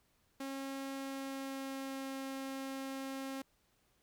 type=tone with pitch glide; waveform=sawtooth; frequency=271.6 to 268.9 Hz; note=C#4 to C4; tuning=-35 to +47 cents; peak=-36 dBFS; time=0.4-3.42 s; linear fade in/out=5 ms; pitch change=-18 cents; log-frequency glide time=0.94-2.14 s; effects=pink hiss -74 dBFS RMS until 4.02 s